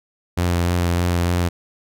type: tone with vibrato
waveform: sawtooth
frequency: 87.31 Hz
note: F2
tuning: in tune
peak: -13 dBFS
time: 0.37-1.49 s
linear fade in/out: 10 ms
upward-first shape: sine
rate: 3.3 Hz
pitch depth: 19 cents each way
effects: none